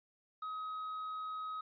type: tone with quantisation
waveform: triangle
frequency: 1267 Hz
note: D#6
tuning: 31 cents sharp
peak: -37 dBFS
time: 0.42-1.61 s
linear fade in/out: 5 ms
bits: 11
effects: resampled to 11025 Hz